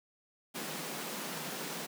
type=high-pass noise; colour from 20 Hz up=pink; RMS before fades=-40 dBFS; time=0.54-1.87 s; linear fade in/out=20 ms; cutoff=150 Hz; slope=96 dB/octave; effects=none